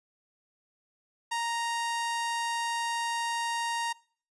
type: tone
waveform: sawtooth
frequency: 932.3 Hz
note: A#5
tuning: in tune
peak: -25 dBFS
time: 1.31-3.93 s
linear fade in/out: 10 ms
effects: noise-tail reverb RT60 0.5 s tail -24 dB re dry + resampled to 24000 Hz